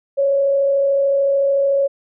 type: tone with frequency modulation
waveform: sine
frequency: 554.4 Hz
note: C#5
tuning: in tune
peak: -13 dBFS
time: 0.17-1.88 s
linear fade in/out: 20 ms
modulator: 33.6 Hz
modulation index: 0.24
effects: none